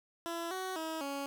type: tone with pitch steps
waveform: 15% pulse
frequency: 336.7 / 374.7 / 320.4 / 279.2 Hz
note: E4 / F#4 / E4 / C#4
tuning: +37 / +22 / -49 / +13 cents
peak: -30 dBFS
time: 0.26-1.26 s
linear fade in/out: 0 ms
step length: 250 ms
effects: none